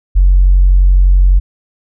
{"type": "tone", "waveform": "sine", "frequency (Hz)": 45.89, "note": "F#1", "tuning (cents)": -14, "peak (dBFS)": -3, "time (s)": [0.15, 1.4], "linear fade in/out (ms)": 20, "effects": ["tanh soft clip ceiling 0 dBFS"]}